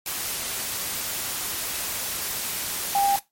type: tone in noise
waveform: sine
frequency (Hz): 798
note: G5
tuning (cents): +31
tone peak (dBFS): -18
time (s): 2.95-3.16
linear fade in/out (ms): 2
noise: white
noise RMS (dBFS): -29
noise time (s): 0.06-3.19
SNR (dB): +8
effects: noise-tail reverb RT60 0.2 s tail -19 dB re dry + MP3 64 kbps